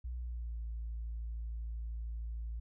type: tone with pitch glide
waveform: sine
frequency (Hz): 60.9 to 56.49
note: B1 to A1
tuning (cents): -24 to +46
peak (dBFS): -36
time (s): 0.04-2.6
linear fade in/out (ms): 10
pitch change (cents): -130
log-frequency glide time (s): 0.16-0.6
effects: tanh soft clip ceiling -34 dBFS